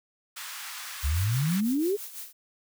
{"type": "high-pass noise", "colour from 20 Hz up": "pink", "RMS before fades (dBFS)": -39, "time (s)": [0.36, 1.61], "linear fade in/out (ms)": 10, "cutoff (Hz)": 1100, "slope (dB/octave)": 24}
{"type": "noise with tremolo", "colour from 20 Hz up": "blue", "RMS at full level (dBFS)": -38, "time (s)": [0.99, 2.33], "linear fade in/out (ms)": 50, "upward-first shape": "sine", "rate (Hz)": 6, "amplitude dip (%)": 65}
{"type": "exponential sweep", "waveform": "sine", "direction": "up", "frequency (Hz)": [65.41, 428.6], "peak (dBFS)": -23, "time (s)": [1.03, 1.97], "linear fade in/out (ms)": 20}
{"effects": []}